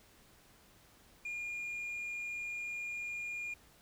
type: tone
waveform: sine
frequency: 2419 Hz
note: D#7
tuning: 49 cents flat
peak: -35 dBFS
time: 1.25-3.54 s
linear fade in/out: 5 ms
effects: tanh soft clip ceiling -37 dBFS + pink hiss -63 dBFS RMS until 3.81 s